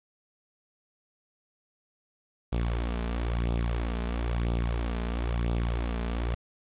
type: tone with flanger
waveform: sawtooth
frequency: 58.27 Hz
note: A#1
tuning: in tune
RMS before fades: -29 dBFS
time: 2.52-6.35 s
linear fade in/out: 10 ms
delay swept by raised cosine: 0.23 to 4.73 ms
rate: 1 Hz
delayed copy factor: +0.65
effects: resampled to 8000 Hz + 8-bit